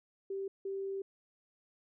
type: tone bursts at uneven times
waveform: sine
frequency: 390 Hz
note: G4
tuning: 9 cents flat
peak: -35 dBFS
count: 2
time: 0.3-0.48 / 0.65-1.02 s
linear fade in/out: 5 ms
effects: none